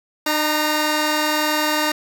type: tone pair together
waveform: 10% pulse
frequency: 303.6 / 931 Hz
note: D#4 / A#5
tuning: -42 / -2 cents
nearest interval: octave + perfect fifth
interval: 1940 cents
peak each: -11 / -14 dBFS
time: 0.26-1.92 s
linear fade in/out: 5 ms
effects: none